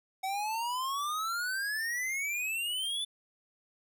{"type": "exponential sweep", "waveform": "square", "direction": "up", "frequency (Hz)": [752, 3520], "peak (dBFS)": -32, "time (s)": [0.23, 3.05], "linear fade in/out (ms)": 10, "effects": []}